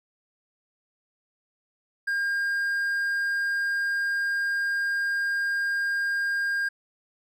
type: tone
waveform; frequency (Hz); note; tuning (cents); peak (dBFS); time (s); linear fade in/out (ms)
triangle; 1610; G6; +46; -22; 2.07-6.69; 10
effects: none